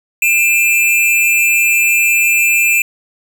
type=tone pair together; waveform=square; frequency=2399 / 2637 Hz; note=D7 / E7; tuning=+36 / 0 cents; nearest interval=major second; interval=164 cents; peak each=-13 dBFS; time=0.22-2.82 s; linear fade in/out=2 ms; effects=none